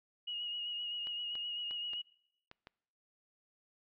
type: tone with vibrato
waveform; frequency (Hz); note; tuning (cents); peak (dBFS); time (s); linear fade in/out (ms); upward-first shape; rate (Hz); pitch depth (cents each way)
sine; 2885; F#7; -44; -37; 0.27-2.02; 10; sine; 7.7; 26
type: clicks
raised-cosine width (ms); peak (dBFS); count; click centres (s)
0.3; -34; 6; 1.071 / 1.354 / 1.71 / 1.934 / 2.514 / 2.671
effects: noise-tail reverb RT60 0.9 s tail -26 dB re dry